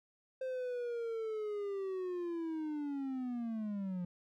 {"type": "linear sweep", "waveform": "triangle", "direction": "down", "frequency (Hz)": [523.3, 174.61], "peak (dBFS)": -34, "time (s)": [0.41, 4.05], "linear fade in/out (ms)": 5, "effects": []}